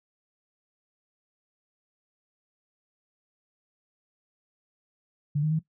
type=tone with pitch steps; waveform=sine; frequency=146.4 / 154.4 / 158.3 Hz; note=D3 / D#3 / D#3; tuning=-5 / -13 / +30 cents; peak=-22 dBFS; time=5.35-5.593 s; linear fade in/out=10 ms; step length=81 ms; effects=noise-tail reverb RT60 0.1 s tail -17 dB re dry